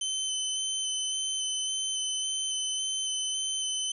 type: tone with vibrato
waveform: 20% pulse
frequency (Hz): 3059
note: G7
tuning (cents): -43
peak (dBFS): -23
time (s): 0.01-3.92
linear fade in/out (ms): 5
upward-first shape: square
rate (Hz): 1.8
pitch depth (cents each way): 9
effects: resampled to 24000 Hz + 10-bit